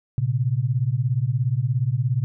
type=beating tone pair; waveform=sine; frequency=116.54 / 133.54 Hz; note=A#2 / C3; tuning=0 / +36 cents; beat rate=17 Hz; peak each=-22 dBFS; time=0.18-2.24 s; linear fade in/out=0 ms; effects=none